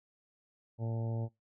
harmonic tone with a mistuned harmonic, 114.2 Hz, A#2, 35 cents flat, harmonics 1 / 2 / 3 / 4 / 5 / 6 / 7 / 8, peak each -33 / -43 / -48 / -47 / -47 / -54 / -55 / -56 dBFS, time 0.78-1.29 s, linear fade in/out 50 ms, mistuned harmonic 8, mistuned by -53 cents, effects noise-tail reverb RT60 0.2 s tail -22 dB re dry

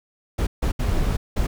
brown noise bursts at uneven times, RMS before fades -21 dBFS, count 4, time 0.38-0.47 / 0.62-0.72 / 0.79-1.17 / 1.36-1.47 s, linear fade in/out 10 ms, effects none

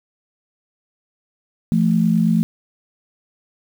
sine tone pair together, 170.94 / 220 Hz, F3 / A3, -37 / 0 cents, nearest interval major third, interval 437 cents, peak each -16 dBFS, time 1.72-2.43 s, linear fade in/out 0 ms, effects 7-bit

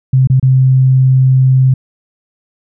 sine tone with dropouts, 130.81 Hz, C3, in tune, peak -5 dBFS, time 0.13-1.74 s, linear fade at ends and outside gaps 5 ms, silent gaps 0.273-0.299 / 0.398-0.427 s, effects none

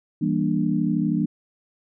sine chord, E half-diminished seventh, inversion none, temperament just, 164.81 / 197.78 / 237.3 / 296.7 Hz, E3 / G3 / Bb3 / D4, 0 / +16 / +31 / +18 cents, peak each -25 dBFS, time 0.21-1.26 s, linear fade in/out 10 ms, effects none

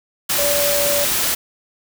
sine tone in noise, 576 Hz, D5, 34 cents flat, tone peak -19 dBFS, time 0.38-1.05 s, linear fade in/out 10 ms, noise white, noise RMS -19 dBFS, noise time 0.29-1.35 s, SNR -3 dB, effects none

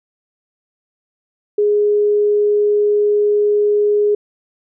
sine tone, 415.3 Hz, G#4, in tune, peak -11 dBFS, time 1.58-4.15 s, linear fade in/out 5 ms, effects none

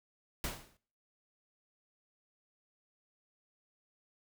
pink noise with exponential decay, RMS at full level -34 dBFS, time 0.44-0.77 s, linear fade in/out 1 ms, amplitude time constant 71 ms, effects noise-tail reverb RT60 0.5 s tail -21 dB re dry

